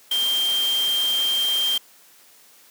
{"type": "tone in noise", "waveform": "sine", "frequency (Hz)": 3170, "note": "G7", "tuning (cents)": 19, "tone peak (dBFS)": -19, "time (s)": [0.11, 1.78], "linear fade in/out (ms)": 5, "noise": "white", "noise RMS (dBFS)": -31, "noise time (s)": [0.11, 1.78], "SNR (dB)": 9, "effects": ["white hiss -52 dBFS RMS until 2.7 s", "high-pass 200 Hz 12 dB/octave"]}